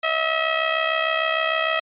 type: tone with amplitude modulation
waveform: 10% pulse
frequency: 644 Hz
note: E5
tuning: 41 cents flat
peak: -8 dBFS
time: 0.03-1.8 s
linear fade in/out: 10 ms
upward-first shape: sine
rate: 66.6 Hz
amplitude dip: 60%
effects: resampled to 8000 Hz